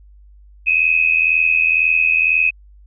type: tone pair together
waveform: sine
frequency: 2503 / 2585 Hz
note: D#7 / E7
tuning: +10 / -34 cents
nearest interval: minor second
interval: 56 cents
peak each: -15 dBFS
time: 0.66-2.51 s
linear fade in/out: 20 ms
effects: added 50 Hz sine -42 dBFS peak until 2.86 s